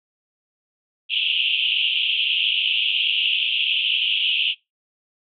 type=band-pass noise; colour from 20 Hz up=white; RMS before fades=-21 dBFS; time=1.09-4.55 s; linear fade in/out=50 ms; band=2600 to 3300 Hz; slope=96 dB/octave; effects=noise-tail reverb RT60 0.2 s tail -22 dB re dry